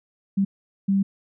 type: tone bursts at uneven times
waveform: sine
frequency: 196 Hz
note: G3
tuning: in tune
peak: -17 dBFS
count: 2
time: 0.37-0.45 / 0.88-1.03 s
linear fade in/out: 10 ms
effects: none